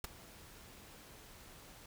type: noise with ADSR envelope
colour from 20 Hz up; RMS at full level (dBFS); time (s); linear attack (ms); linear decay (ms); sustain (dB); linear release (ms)
pink; -38; 0.04-1.86; 3; 14; -18; 3
effects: none